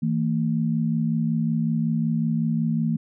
sine tone pair together, 161.5 / 226.9 Hz, E3 / A#3, -35 / -47 cents, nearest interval tritone, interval 588 cents, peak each -23 dBFS, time 0.02-2.97 s, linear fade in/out 10 ms, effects none

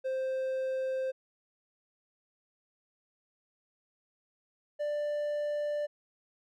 triangle tone pair in turn, 524 / 590.2 Hz, C5 / D5, +2 / +8 cents, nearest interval major second, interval 206 cents, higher second, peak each -28 dBFS, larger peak neither, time 0.04-1.12 / 4.79-5.87 s, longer neither, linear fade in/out 20 ms, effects none

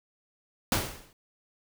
pink noise with exponential decay, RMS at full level -23 dBFS, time 0.72-1.13 s, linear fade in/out 2 ms, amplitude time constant 89 ms, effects none

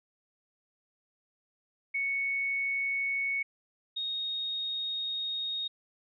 sine tone pair in turn, 2217 / 3729 Hz, C#7 / A#7, 0 / 0 cents, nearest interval major sixth, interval 900 cents, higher second, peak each -28 / -31 dBFS, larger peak first, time 1.94-3.43 / 3.96-5.68 s, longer second, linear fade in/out 10 ms, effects none

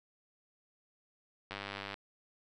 click train, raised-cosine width 0.3 ms, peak -24 dBFS, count 44, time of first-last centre 1.51-1.942 s, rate 99.6 Hz, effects none

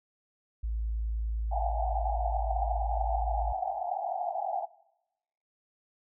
sine tone, 55 Hz, A1, in tune, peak -29 dBFS, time 0.63-3.53 s, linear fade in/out 10 ms
white band-pass noise, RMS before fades -33 dBFS, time 1.51-4.66 s, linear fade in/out 20 ms, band 670 to 810 Hz, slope 96 dB/octave
effects noise-tail reverb RT60 0.9 s tail -21 dB re dry

